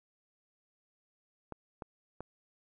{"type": "clicks", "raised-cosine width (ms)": 1, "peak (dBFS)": -27, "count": 3, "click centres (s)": [1.523, 1.822, 2.206], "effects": []}